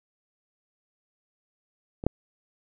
clicks, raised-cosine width 2 ms, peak -21 / -6 dBFS, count 2, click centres 2.039 / 2.066 s, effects none

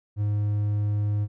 triangle tone, 103.83 Hz, G#2, in tune, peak -20 dBFS, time 0.16-1.28 s, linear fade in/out 50 ms, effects none

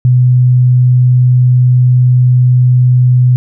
sine tone, 125.3 Hz, B2, 25 cents sharp, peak -4 dBFS, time 0.05-3.36 s, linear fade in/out 0 ms, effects none

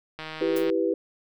click train, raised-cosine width 0.3 ms, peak -20 dBFS, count 81, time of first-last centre 0.19-0.7 s, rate 157 Hz
sine chord, E minor, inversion none, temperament equal, 329.6 / 392 / 493.9 Hz, E4 / G4 / B4, 0 / 0 / 0 cents, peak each -26 dBFS, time 0.41-0.94 s, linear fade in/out 5 ms
blue noise with exponential decay, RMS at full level -34 dBFS, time 0.56-0.69 s, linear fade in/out 5 ms, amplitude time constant 27 ms
effects none

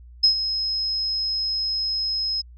sine tone with ADSR envelope, 5130 Hz, E8, 48 cents flat, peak -11 dBFS, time 0.23-2.42 s, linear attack 12 ms, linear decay 98 ms, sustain -11 dB, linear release 17 ms, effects added 60 Hz sine -42 dBFS peak until 2.57 s

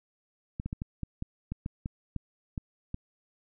clicks, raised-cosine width 5 ms, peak -21 dBFS, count 12, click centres 0.599 / 0.66 / 0.729 / 0.819 / 1.033 / 1.224 / 1.52 / 1.661 / 1.859 / 2.163 / 2.578 / 2.944 s, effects none

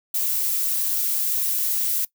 violet noise, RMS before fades -23 dBFS, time 0.14-2.05 s, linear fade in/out 5 ms, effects noise-tail reverb RT60 0.1 s tail -20 dB re dry

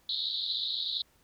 white band-pass noise, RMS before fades -33 dBFS, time 0.09-1.02 s, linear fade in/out 2 ms, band 3600 to 4200 Hz, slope 96 dB/octave, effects pink hiss -66 dBFS RMS until 1.23 s

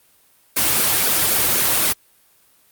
white noise with flanger, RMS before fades -17 dBFS, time 0.56-1.93 s, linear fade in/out 10 ms, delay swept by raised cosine 1 to 4.9 ms, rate 3.9 Hz, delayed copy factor -0.65, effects white hiss -56 dBFS RMS until 2.71 s + Opus 32 kbps

